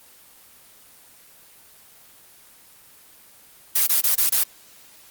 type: noise bursts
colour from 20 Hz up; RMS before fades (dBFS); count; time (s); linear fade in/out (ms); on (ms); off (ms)
blue; -18; 5; 3.75-4.438; 10; 120; 22
effects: white hiss -50 dBFS RMS until 5.1 s + Opus 24 kbps